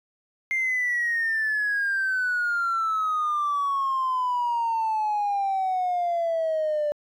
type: exponential sweep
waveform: triangle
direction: down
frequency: 2113 to 587.3 Hz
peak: -19 dBFS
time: 0.51-6.92 s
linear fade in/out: 0 ms
effects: tanh soft clip ceiling -19 dBFS